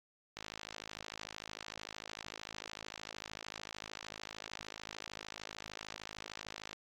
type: click train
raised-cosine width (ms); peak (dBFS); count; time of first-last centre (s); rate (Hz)
0.2; -25; 340; 0.37-6.73; 53.3
effects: AAC 64 kbps